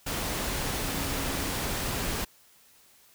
sine tone in noise, 277.2 Hz, C#4, in tune, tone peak -39 dBFS, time 0.82-1.53 s, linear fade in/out 10 ms, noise pink, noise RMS -31 dBFS, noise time 0.06-2.25 s, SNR -11 dB, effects white hiss -59 dBFS RMS until 3.14 s

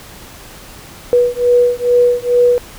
sine beating tone pair, 486.2 / 488.5 Hz, B4 / B4, -27 / -19 cents, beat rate 2.3 Hz, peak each -12 dBFS, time 1.13-2.58 s, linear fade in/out 0 ms, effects pink hiss -36 dBFS RMS until 2.78 s

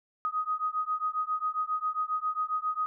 sine beating tone pair, 1248 / 1255.4 Hz, D#6 / D#6, +5 / +15 cents, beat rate 7.4 Hz, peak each -31 / -31 dBFS, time 0.25-2.86 s, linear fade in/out 0 ms, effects none

